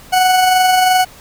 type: tone with amplitude modulation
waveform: 40% pulse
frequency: 740 Hz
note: F#5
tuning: in tune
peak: -7 dBFS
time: 0.12-1.05 s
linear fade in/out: 20 ms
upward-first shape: sine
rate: 22.9 Hz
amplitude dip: 30%
effects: pink hiss -40 dBFS RMS until 1.2 s